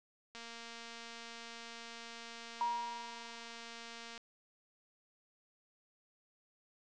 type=click train; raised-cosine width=0.2 ms; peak=-32 dBFS; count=889; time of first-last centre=0.35-4.178 s; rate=232 Hz
type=tone with exponential decay; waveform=sine; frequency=952 Hz; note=A#5; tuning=36 cents sharp; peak=-30 dBFS; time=2.61-3.67 s; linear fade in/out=1 ms; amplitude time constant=230 ms
effects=resampled to 22050 Hz